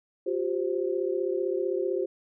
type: chord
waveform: sine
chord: F suspended second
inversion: none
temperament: equal with one note detuned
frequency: 356.4 / 392 / 523.3 Hz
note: F4 / G4 / C5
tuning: +35 / 0 / 0 cents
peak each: -29 / -29 / -32 dBFS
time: 0.26-2.06 s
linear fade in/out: 10 ms
effects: none